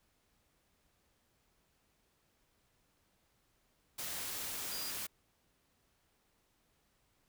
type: tone in noise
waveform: sine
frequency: 4842 Hz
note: D#8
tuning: 48 cents flat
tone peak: -43 dBFS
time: 4.71-4.91 s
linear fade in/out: 10 ms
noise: white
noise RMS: -41 dBFS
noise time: 3.98-5.07 s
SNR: -5 dB
effects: pink hiss -75 dBFS RMS until 7.28 s